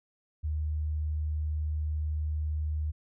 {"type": "tone", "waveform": "sine", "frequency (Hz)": 76.5, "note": "D#2", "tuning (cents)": -29, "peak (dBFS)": -28, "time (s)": [0.43, 2.92], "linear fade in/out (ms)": 20, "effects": []}